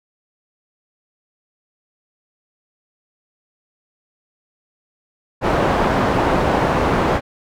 white low-pass noise, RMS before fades -17 dBFS, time 5.41-7.21 s, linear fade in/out 50 ms, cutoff 850 Hz, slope 12 dB/octave, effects none

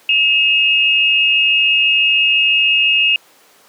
sine tone pair together, 2578 / 2828 Hz, E7 / F7, -39 / +21 cents, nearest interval major second, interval 160 cents, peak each -13 dBFS, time 0.09-3.16 s, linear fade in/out 2 ms, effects pink hiss -48 dBFS RMS until 3.68 s + high-pass 400 Hz 12 dB/octave

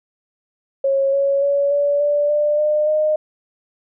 sine tone with pitch steps, 546 / 555.2 / 564.6 / 574.1 / 583.8 / 593.7 / 603.7 / 613.9 Hz, C#5 / C#5 / C#5 / D5 / D5 / D5 / D5 / D#5, -26 / +3 / +32 / -39 / -10 / +19 / +48 / -23 cents, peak -14 dBFS, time 0.84-3.16 s, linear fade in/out 5 ms, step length 290 ms, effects none

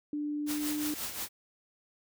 sine tone with pitch glide, 295.7 to 299.8 Hz, D4 to D4, +12 to +36 cents, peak -31 dBFS, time 0.13-0.94 s, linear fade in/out 2 ms, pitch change +24 cents, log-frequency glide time 0.44-0.69 s
white noise with tremolo, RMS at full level -35 dBFS, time 0.46-1.29 s, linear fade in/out 50 ms, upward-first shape triangle, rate 5.6 Hz, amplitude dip 65%
effects none

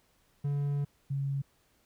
triangle / sine tone pair in turn, 142.9 / 138.35 Hz, D3 / C#3, -47 / -3 cents, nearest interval minor second, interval 56 cents, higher first, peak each -26 / -29 dBFS, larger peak first, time 0.44-0.85 / 1.1-1.42 s, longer first, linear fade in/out 10 ms, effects pink hiss -69 dBFS RMS until 1.85 s

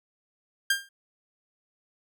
sawtooth tone with exponential decay, 1600 Hz, G6, 35 cents sharp, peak -15 dBFS, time 0.7-0.89 s, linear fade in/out 5 ms, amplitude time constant 40 ms, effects none

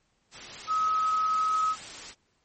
sine tone in noise, 1275 Hz, D#6, 42 cents sharp, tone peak -23 dBFS, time 0.67-1.76 s, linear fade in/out 50 ms, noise white, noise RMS -41 dBFS, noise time 0.31-2.15 s, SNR +15 dB, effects pink hiss -71 dBFS RMS until 2.44 s + MP3 32 kbps

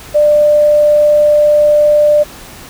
sine tone, 595 Hz, D5, 22 cents sharp, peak -5 dBFS, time 0.14-2.24 s, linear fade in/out 20 ms, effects pink hiss -33 dBFS RMS until 2.69 s

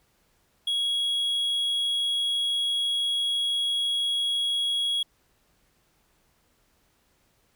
triangle tone, 3322 Hz, G#7, in tune, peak -22 dBFS, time 0.67-5.03 s, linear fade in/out 5 ms, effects pink hiss -67 dBFS RMS until 7.55 s

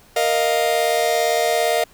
45% pulse chord, Bb suspended fourth, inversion none, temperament just, 466.2 / 621.6 / 699.2 Hz, Bb4 / Eb5 / F5, 0 / -2 / +2 cents, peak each -22 / -21 / -20 dBFS, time 0.16-1.84 s, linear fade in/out 5 ms, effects pink hiss -51 dBFS RMS until 1.93 s

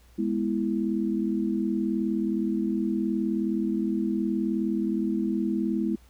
sine chord, E major, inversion first, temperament equal, 207.7 / 246.9 / 329.6 Hz, G#3 / B3 / E4, 0 / 0 / 0 cents, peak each -27 / -30 / -28 dBFS, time 0.18-5.96 s, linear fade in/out 10 ms, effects added 60 Hz sine -53 dBFS peak until 6.09 s + pink hiss -61 dBFS RMS until 6.09 s

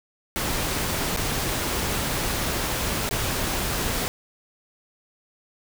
pink noise with dropouts, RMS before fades -26 dBFS, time 0.36-4.08 s, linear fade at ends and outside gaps 0 ms, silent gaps 1.163-1.172 / 3.091-3.11 s, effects none

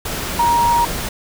sine tone in noise, 943 Hz, A#5, 20 cents sharp, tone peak -12 dBFS, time 0.39-0.85 s, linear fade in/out 5 ms, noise pink, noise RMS -24 dBFS, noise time 0.05-1.09 s, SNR +9 dB, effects none

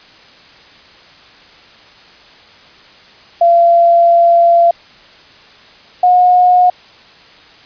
sine tone pair in turn, 684 / 722.8 Hz, F5 / F#5, -36 / -41 cents, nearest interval minor second, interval 95 cents, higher second, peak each -5 dBFS, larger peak neither, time 3.41-4.71 / 6.03-6.7 s, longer first, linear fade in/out 5 ms, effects white hiss -41 dBFS RMS until 7.65 s + resampled to 11025 Hz

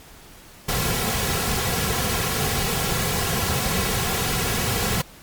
pink noise with comb filter, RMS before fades -23 dBFS, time 0.68-5.02 s, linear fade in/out 10 ms, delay 3.3 ms, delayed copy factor -0.6, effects pink hiss -46 dBFS RMS until 5.22 s + MP3 96 kbps

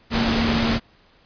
sine tone in noise, 229 Hz, A#3, 31 cents flat, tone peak -21 dBFS, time 0.1-0.8 s, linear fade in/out 50 ms, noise pink, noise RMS -22 dBFS, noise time 0.1-0.8 s, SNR -2 dB, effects pink hiss -56 dBFS RMS until 1.25 s + resampled to 11025 Hz

